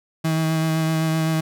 35% pulse tone with vibrato, 160 Hz, D#3, 49 cents sharp, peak -17 dBFS, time 0.24-1.41 s, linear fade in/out 10 ms, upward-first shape sine, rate 7.8 Hz, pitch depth 15 cents each way, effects none

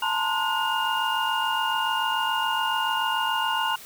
sine tone cluster, 873 / 920 / 1039 / 1447 / 2831 Hz, A5 / A#5 / C6 / F#6 / F7, -14 / -23 / -12 / -39 / +23 cents, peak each -29 dBFS, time 0.02-3.76 s, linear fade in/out 5 ms, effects white hiss -44 dBFS RMS until 3.85 s

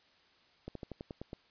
slowing click train, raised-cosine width 2 ms, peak -28 dBFS, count 8, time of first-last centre 0.68-1.331 s, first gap 73 ms, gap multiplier 1.08, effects white hiss -66 dBFS RMS until 1.5 s + resampled to 11025 Hz

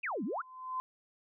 sine exponential two-way sweep, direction down then up, 2794 to 182.7 to 1561 Hz, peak -33 dBFS, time 0.03-0.42 s, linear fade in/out 10 ms, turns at 0.24 s
sine tone with exponential growth, 1028 Hz, C6, 31 cents flat, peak -31 dBFS, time 0.15-0.8 s, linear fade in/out 0 ms, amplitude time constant 140 ms
effects none

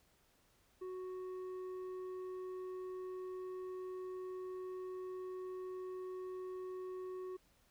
square tone with low-pass filter, 370 Hz, F#4, in tune, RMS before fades -45 dBFS, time 0.81-7.37 s, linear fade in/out 10 ms, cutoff 810 Hz, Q 1.4, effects pink hiss -72 dBFS RMS until 7.7 s

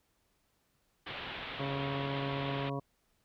white low-pass noise, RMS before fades -42 dBFS, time 1.06-2.7 s, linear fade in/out 10 ms, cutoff 3600 Hz, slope 48 dB/octave
harmonic tone, 138.59 Hz, C#3, in tune, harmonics 1 / 2 / 3 / 4 / 5 / 7 / 8, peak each -37 / -40 / -42 / -43 / -44 / -45 / -46 dBFS, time 1.59-2.8 s, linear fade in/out 10 ms
effects pink hiss -75 dBFS RMS until 3.24 s

